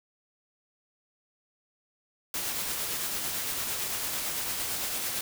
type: noise with tremolo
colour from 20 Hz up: white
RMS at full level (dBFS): -31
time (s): 2.34-5.21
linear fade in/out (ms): 2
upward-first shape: triangle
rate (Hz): 8.9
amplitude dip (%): 30
effects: none